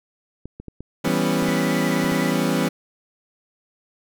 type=clicks; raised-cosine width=3 ms; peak=-22 dBFS; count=9; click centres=0.456 / 0.6 / 0.683 / 0.806 / 1.078 / 1.426 / 1.486 / 2.044 / 2.12 s
type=chord; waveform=30% pulse; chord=C# half-diminished seventh; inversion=first; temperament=equal; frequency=164.81 / 196 / 246.9 / 277.2 Hz; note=E3 / G3 / B3 / C#4; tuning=0 / 0 / 0 / 0 cents; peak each=-22 dBFS; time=1.04-2.69 s; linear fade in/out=10 ms
type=tone with vibrato; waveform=triangle; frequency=1973 Hz; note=B6; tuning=2 cents flat; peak=-30 dBFS; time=1.46-2.31 s; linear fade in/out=10 ms; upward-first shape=sine; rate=16 Hz; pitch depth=27 cents each way
effects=none